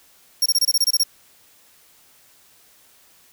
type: tone bursts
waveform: sawtooth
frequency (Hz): 5560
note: F8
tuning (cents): -9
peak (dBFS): -12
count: 10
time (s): 0.42-1.035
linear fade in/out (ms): 5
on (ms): 39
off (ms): 25
effects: white hiss -54 dBFS RMS until 3.32 s